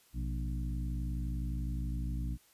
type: harmonic tone with a mistuned harmonic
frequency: 59.7 Hz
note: A#1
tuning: 42 cents sharp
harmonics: 1 / 2 / 3 / 4 / 5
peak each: -34 / -40 / -44 / -46 / -48 dBFS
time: 0.13-2.38 s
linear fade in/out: 50 ms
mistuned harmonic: 2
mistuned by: +110 cents
effects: white hiss -65 dBFS RMS until 2.53 s + resampled to 32000 Hz